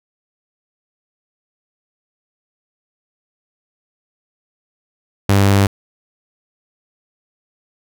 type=tone; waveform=sawtooth; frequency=99.2 Hz; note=G2; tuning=21 cents sharp; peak=-6 dBFS; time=5.29-5.67 s; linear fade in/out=5 ms; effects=none